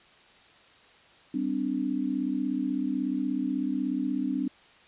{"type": "chord", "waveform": "sine", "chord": "G suspended fourth", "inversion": "none", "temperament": "equal with one note detuned", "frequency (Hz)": [196, 257.3, 293.7], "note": ["G3", "C4", "D4"], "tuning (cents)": [0, -29, 0], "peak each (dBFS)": [-34, -29, -30], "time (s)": [1.34, 4.48], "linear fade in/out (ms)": 5, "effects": ["white hiss -56 dBFS RMS until 4.87 s", "resampled to 8000 Hz"]}